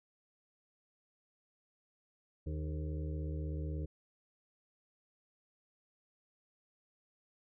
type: harmonic tone with a mistuned harmonic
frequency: 76.5 Hz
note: D#2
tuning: 29 cents flat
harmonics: 1 / 2 / 4 / 5 / 6 / 7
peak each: -37 / -42 / -47 / -52 / -52 / -54 dBFS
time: 2.46-3.86 s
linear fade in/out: 10 ms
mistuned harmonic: 5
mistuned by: +68 cents
effects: none